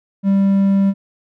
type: tone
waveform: triangle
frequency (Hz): 196.3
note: G3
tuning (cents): +3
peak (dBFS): -9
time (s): 0.23-0.94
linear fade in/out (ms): 50
effects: none